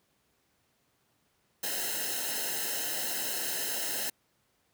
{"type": "noise with comb filter", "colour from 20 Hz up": "white", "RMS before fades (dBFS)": -33, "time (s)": [1.63, 4.1], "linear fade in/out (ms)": 5, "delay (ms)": 0.86, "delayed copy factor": -0.95, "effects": ["pink hiss -72 dBFS RMS until 4.73 s", "high-pass 80 Hz 12 dB/octave"]}